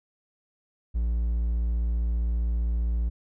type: tone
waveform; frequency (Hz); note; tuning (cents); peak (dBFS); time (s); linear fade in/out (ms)
triangle; 57.6; A#1; -20; -21; 0.94-3.1; 20
effects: none